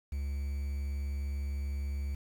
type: tone with quantisation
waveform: triangle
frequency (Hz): 69.8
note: C#2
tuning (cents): +13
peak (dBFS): -30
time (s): 0.12-2.15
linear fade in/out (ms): 5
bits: 9
effects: none